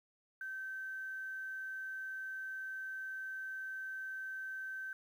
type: tone with quantisation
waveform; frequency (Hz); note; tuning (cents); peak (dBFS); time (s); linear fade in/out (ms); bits
sine; 1546; G6; -24; -40; 0.41-4.93; 2; 11
effects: none